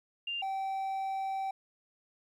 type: tone pair in turn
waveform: sine / triangle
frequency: 2794 / 773.5 Hz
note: F7 / G5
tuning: 0 / -23 cents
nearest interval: octave + minor seventh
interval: 2223 cents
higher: first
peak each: -33 / -30 dBFS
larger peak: second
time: 0.27-0.42 / 0.42-1.51 s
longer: second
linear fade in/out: 5 ms
effects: 12-bit